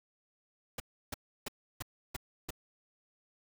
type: noise bursts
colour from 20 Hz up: pink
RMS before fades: -38 dBFS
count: 6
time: 0.78-2.506 s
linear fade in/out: 5 ms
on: 21 ms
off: 320 ms
effects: none